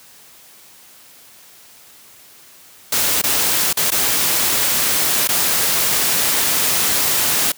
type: noise with dropouts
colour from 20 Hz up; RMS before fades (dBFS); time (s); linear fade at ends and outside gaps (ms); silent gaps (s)
white; -17; 2.92-7.52; 5; 3.217-3.237 / 3.729-3.77 / 3.905-3.917 / 5.275-5.288
effects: white hiss -45 dBFS RMS until 7.57 s + high-pass 80 Hz 12 dB/octave

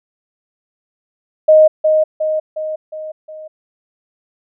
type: tone with echo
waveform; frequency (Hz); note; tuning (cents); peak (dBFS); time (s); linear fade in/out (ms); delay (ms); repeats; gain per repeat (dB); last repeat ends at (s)
sine; 622.3; D#5; 0; -4; 1.48-1.68; 10; 360; 5; -5; 3.48
effects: none

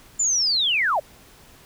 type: linear sweep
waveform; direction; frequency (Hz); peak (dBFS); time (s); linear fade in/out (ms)
sine; down; 7270 to 523.3; -18; 0.19-1; 10
effects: pink hiss -50 dBFS RMS until 1.65 s

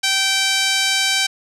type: tone with band-pass filter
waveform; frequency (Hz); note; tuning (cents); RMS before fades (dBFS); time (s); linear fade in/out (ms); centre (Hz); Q
5% pulse; 776; G5; -18; -18; 0.03-1.27; 10; 2800; 0.65
effects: none

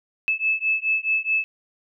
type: beating tone pair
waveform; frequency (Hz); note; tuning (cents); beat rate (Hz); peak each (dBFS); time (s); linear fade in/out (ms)
sine; 2609 / 2613.7; E7 / E7; -18 / -15; 4.7; -23; 0.28-1.44; 0
effects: none

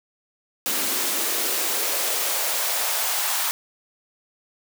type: noise with high-pass filter sweep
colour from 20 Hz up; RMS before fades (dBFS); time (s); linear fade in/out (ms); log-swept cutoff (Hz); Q
white; -24; 0.66-3.51; 0; 250 to 890; 1.9
effects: none

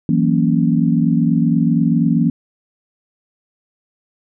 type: chord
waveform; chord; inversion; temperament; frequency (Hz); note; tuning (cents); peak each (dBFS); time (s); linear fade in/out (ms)
sine; F# dominant seventh; third; equal; 164.81 / 185 / 233.1 / 277.2; E3 / F#3 / A#3 / C#4; 0 / 0 / 0 / 0; -16 / -20 / -16 / -19; 0.09-2.3; 2
effects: none

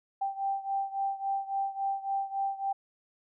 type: beating tone pair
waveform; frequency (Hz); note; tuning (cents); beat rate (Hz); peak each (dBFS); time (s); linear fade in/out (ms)
sine; 784 / 787.6; G5 / G5; 0 / +8; 3.6; -31 / -34; 0.21-2.73; 10
effects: none

